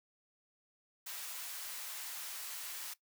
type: high-pass noise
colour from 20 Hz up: white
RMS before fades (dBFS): -44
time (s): 1.06-2.94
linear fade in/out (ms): 10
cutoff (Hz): 850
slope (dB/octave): 12
effects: noise-tail reverb RT60 0.1 s tail -17 dB re dry